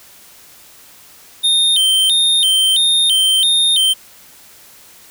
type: tone with vibrato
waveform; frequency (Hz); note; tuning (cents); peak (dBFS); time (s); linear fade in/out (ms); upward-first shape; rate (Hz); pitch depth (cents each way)
square; 3382; G#7; +31; -11; 1.43-3.94; 20; square; 1.5; 140
effects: white hiss -43 dBFS RMS until 5.1 s